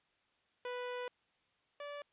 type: tone pair in turn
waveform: sawtooth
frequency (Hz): 493.9 / 578.8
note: B4 / D5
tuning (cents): 0 / -25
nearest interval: minor third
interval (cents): 275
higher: second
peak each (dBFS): -35 / -39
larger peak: first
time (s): 0.65-1.08 / 1.8-2.02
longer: first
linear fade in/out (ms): 2
effects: white hiss -75 dBFS RMS until 2.12 s + resampled to 8000 Hz